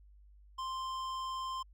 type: tone with hard clipping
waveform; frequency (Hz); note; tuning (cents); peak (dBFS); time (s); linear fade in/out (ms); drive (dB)
sine; 1046.5; C6; 0; -38; 0.58-1.63; 10; 12
effects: added 50 Hz sine -56 dBFS peak until 1.73 s